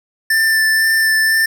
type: tone with vibrato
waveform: square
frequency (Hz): 1774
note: A6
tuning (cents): +14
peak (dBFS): -12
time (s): 0.3-1.46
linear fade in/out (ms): 5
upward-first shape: sine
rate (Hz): 2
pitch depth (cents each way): 12
effects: none